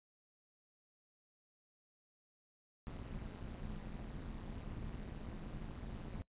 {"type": "noise with amplitude modulation", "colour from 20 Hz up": "brown", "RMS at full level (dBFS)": -42, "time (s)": [2.87, 6.22], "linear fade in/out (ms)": 0, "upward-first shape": "sine", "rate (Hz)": 180, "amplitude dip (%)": 95, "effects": ["noise-tail reverb RT60 0.1 s tail -20 dB re dry", "resampled to 8000 Hz"]}